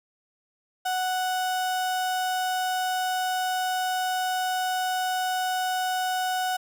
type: tone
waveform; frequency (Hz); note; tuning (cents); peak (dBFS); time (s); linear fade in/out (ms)
35% pulse; 740; F#5; 0; -23; 0.85-6.57; 10
effects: none